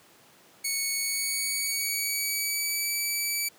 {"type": "tone with pitch glide", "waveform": "10% pulse", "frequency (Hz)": [2217, 2300], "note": ["C#7", "D7"], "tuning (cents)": [0, -37], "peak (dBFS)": -18, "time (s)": [0.64, 3.49], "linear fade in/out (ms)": 10, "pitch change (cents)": 63, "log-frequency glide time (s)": [0.98, 2.87], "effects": ["pink hiss -56 dBFS RMS until 3.58 s", "high-pass 200 Hz 12 dB/octave"]}